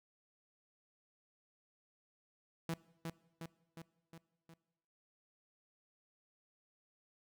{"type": "tone with echo", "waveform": "sawtooth", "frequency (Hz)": 164.9, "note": "E3", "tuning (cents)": 1, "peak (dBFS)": -32, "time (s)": [2.69, 2.74], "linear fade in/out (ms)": 2, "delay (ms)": 360, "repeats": 5, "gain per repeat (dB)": -4, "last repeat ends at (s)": 4.54, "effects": ["noise-tail reverb RT60 1.0 s tail -21 dB re dry"]}